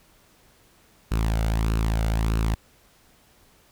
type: tone with flanger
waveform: sawtooth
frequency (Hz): 55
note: A1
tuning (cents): 0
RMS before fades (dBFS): -23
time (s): 1.11-2.55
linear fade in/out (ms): 10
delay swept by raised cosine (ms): 0.73 to 1.42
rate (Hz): 1.6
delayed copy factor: +0.5
effects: pink hiss -58 dBFS RMS until 3.71 s